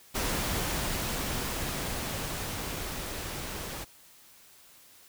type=noise with level ramp; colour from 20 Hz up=pink; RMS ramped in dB=-30 to -38 dBFS; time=0.14-3.85 s; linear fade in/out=20 ms; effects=white hiss -56 dBFS RMS until 5.08 s